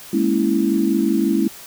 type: chord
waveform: sine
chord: A# half-diminished seventh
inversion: third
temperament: equal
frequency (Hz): 207.7 / 233.1 / 277.2 / 329.6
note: G#3 / A#3 / C#4 / E4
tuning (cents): 0 / 0 / 0 / 0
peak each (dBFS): -20 / -23 / -21 / -19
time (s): 0.13-1.48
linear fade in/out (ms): 5
effects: white hiss -39 dBFS RMS until 1.66 s